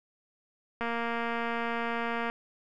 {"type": "click train", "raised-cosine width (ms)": 0.5, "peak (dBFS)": -18, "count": 348, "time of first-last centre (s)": [0.81, 2.299], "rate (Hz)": 233, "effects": []}